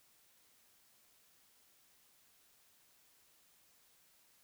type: silence
effects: white hiss -69 dBFS RMS until 4.43 s